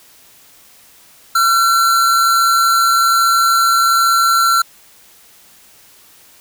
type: tone pair together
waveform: square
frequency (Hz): 1358.8 / 1500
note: F6 / F#6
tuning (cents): -48 / +23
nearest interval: major second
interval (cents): 171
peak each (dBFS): -11 / -23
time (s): 1.35-4.62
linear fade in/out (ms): 5
effects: white hiss -46 dBFS RMS until 6.4 s